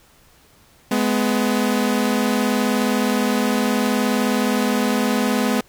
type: tone pair together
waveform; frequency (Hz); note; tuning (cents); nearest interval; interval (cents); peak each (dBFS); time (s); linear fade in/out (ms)
sawtooth; 210.9 / 250.2; G#3 / B3; +27 / +23; minor third; 296; -16; 0.91-5.61; 5
effects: pink hiss -53 dBFS RMS until 5.68 s